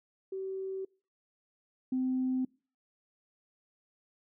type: tone pair in turn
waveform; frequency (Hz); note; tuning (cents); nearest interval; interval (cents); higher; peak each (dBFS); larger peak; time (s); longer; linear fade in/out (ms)
sine; 382.8 / 257.7; G4 / C4; -41 / -26; perfect fifth; 685; first; -34 / -27; second; 0.32-0.85 / 1.92-2.45; neither; 5
effects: noise-tail reverb RT60 0.4 s tail -26 dB re dry + tanh soft clip ceiling -23 dBFS